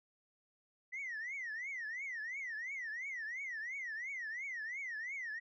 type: tone with vibrato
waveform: sine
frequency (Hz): 1961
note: B6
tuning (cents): -13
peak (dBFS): -38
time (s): 0.92-5.4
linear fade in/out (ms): 20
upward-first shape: triangle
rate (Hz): 2.9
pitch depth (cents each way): 260
effects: tanh soft clip ceiling -37 dBFS